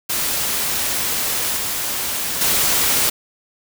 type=noise with level steps; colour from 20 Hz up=white; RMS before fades=-21 / -23 / -17 dBFS; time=0.09-3.1 s; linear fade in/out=10 ms; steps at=1.56 / 2.41 s; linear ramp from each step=5 ms; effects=none